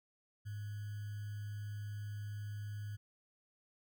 sine tone with sample-and-hold, 103.83 Hz, G#2, in tune, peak -40 dBFS, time 0.45-2.97 s, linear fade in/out 20 ms, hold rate 1575 Hz, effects none

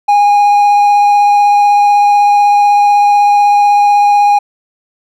triangle tone with vibrato, 820 Hz, G#5, 22 cents flat, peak -3 dBFS, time 0.08-4.39 s, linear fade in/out 10 ms, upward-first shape triangle, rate 16 Hz, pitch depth 11 cents each way, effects none

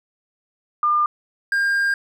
sine / triangle tone pair in turn, 1203 / 1605.8 Hz, D6 / G6, +41 / +41 cents, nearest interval perfect fourth, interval 500 cents, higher second, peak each -15 dBFS, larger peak neither, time 0.83-1.06 / 1.52-1.94 s, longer second, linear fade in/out 2 ms, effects none

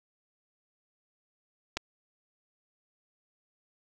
clicks, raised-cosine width 0.2 ms, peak -14 / -21 dBFS, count 2, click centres 1.77 / 1.773 s, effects none

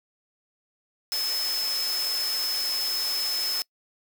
sine tone in noise, 5200 Hz, E8, 24 cents flat, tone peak -26 dBFS, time 1.12-3.62 s, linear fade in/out 0 ms, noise white, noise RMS -33 dBFS, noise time 1.12-3.62 s, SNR +4 dB, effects noise-tail reverb RT60 0.1 s tail -25 dB re dry + high-pass 400 Hz 12 dB/octave

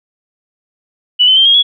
sine tone with pitch steps, 2960 / 3056 / 3154 / 3256 / 3361 Hz, F#7 / G7 / G7 / G#7 / G#7, 0 / -45 / +10 / -35 / +20 cents, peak -5 dBFS, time 1.19-1.63 s, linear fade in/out 20 ms, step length 88 ms, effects none

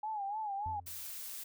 sine tone with vibrato, 830.6 Hz, G#5, in tune, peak -35 dBFS, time 0.03-0.8 s, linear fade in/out 5 ms, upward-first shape sine, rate 3.4 Hz, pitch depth 100 cents each way
triangle tone with exponential decay, 87.31 Hz, F2, in tune, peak -37 dBFS, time 0.66-1.17 s, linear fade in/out 0 ms, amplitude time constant 110 ms
blue noise, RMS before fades -44 dBFS, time 0.86-1.44 s, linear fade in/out 10 ms
effects none

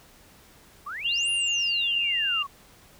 sine exponential two-way sweep, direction up then down, 1079 to 10100 to 1079 Hz, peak -32 dBFS, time 0.86-2.47 s, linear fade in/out 10 ms, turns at 1.3 s
sine tone, 2794 Hz, F7, in tune, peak -23 dBFS, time 1.04-2.43 s, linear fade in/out 10 ms
effects pink hiss -54 dBFS RMS until 2.99 s

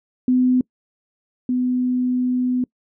sine tone pair in turn, 252.8 / 250.8 Hz, B3 / B3, +41 / +27 cents, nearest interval unison, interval 14 cents, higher first, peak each -13 / -17 dBFS, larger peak first, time 0.28-0.61 / 1.49-2.64 s, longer second, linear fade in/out 2 ms, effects noise-tail reverb RT60 0.1 s tail -25 dB re dry

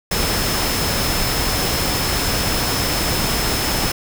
sine tone in noise, 5230 Hz, E8, 15 cents flat, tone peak -26 dBFS, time 0.11-3.92 s, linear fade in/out 5 ms, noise pink, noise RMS -20 dBFS, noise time 0.11-3.92 s, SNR -9 dB, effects none

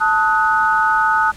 sine chord, D# diminished, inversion second, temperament equal with one note detuned, 880 / 1261.9 / 1480 Hz, A5 / D#6 / F#6, 0 / +24 / 0 cents, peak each -17 dBFS, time 0-1.32 s, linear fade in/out 20 ms, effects pink hiss -41 dBFS RMS until 1.36 s + low-pass 10000 Hz 12 dB/octave

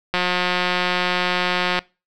click train, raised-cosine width 0.3 ms, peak -4 dBFS, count 298, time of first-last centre 0.14-1.79 s, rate 180 Hz, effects noise-tail reverb RT60 0.3 s tail -24 dB re dry

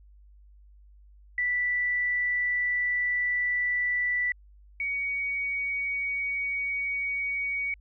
sine tone pair in turn, 1970 / 2247 Hz, B6 / C#7, -5 / +23 cents, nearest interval major second, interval 228 cents, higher second, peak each -24 / -27 dBFS, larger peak first, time 1.38-4.32 / 4.8-7.74 s, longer neither, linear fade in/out 2 ms, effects added 50 Hz sine -51 dBFS peak until 7.8 s

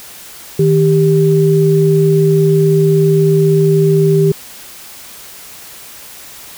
sine tone pair together, 156.6 / 394.6 Hz, D#3 / G4, +11 / +11 cents, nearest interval octave + major third, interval 1600 cents, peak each -10 dBFS, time 0.59-4.32 s, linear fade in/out 5 ms, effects white hiss -34 dBFS RMS until 6.57 s

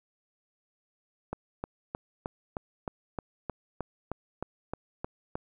click train, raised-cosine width 1 ms, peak -19 dBFS, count 14, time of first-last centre 1.33-5.355 s, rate 3.23 Hz, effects 10-bit

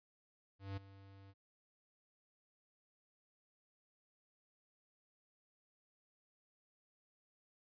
square tone with ADSR envelope, 98 Hz, G2, in tune, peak -40 dBFS, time 0.59-1.34 s, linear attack 180 ms, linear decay 12 ms, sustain -17 dB, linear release 43 ms, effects resampled to 11025 Hz

